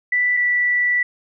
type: tone pair in turn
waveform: sine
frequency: 1975.5 / 1963 Hz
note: B6 / B6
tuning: 0 / -11 cents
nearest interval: unison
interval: 11 cents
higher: first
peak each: -15 dBFS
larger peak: neither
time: 0.12-0.37 / 0.37-1.03 s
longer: second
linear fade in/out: 5 ms
effects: none